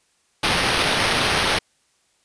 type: noise with sample-and-hold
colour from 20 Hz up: white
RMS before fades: -20 dBFS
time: 0.43-1.59 s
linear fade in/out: 5 ms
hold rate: 7350 Hz
effects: white hiss -64 dBFS RMS until 2.24 s + resampled to 22050 Hz